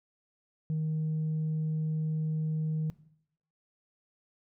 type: tone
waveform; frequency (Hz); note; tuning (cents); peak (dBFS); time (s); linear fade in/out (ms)
sine; 156.4; D#3; +9; -26; 0.7-2.9; 0
effects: noise-tail reverb RT60 0.7 s tail -19 dB re dry + tanh soft clip ceiling -26 dBFS